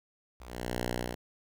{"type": "ring-modulated tone", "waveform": "5% pulse", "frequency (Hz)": 60.7, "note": "B1", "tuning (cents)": -29, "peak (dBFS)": -20, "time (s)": [0.4, 1.15], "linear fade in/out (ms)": 5, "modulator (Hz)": 60.1, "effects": []}